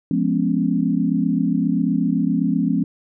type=chord; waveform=sine; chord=C# dominant seventh; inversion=first; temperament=just; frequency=173.24 / 207.9 / 249.5 / 277.2 Hz; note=E#3 / G#3 / B3 / C#4; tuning=-14 / +2 / +18 / 0 cents; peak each=-22 dBFS; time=0.11-2.84 s; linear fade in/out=2 ms; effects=none